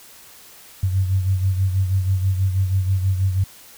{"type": "beating tone pair", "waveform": "sine", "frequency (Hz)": [94.2, 100.4], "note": ["F#2", "G2"], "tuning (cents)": [32, 42], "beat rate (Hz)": 6.2, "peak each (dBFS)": [-17, -25], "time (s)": [0.83, 3.44], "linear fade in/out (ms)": 5, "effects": ["white hiss -45 dBFS RMS until 3.77 s"]}